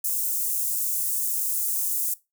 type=high-pass noise; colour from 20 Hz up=white; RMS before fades=-26 dBFS; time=0.04-2.14 s; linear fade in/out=5 ms; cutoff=7600 Hz; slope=24 dB/octave; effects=noise-tail reverb RT60 0.2 s tail -18 dB re dry